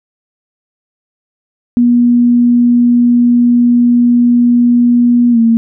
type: tone with pitch glide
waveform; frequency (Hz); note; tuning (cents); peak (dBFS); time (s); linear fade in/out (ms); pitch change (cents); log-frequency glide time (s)
sine; 241 to 228.8; B3 to A#3; -42 to -32; -5; 1.77-5.57; 0; -90; 5.31-5.38
effects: none